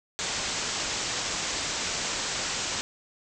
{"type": "low-pass noise", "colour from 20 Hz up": "white", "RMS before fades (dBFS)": -31, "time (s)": [0.19, 2.81], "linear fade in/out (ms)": 0, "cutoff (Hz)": 7800, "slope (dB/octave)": 96, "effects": []}